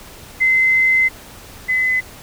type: tone pair in turn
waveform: sine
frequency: 2059 / 2024 Hz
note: C7 / B6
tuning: -28 / +42 cents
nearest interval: unison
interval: 30 cents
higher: first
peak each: -11 / -14 dBFS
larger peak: first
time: 0.4-1.09 / 1.68-2.01 s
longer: first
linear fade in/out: 20 ms
effects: pink hiss -39 dBFS RMS until 2.22 s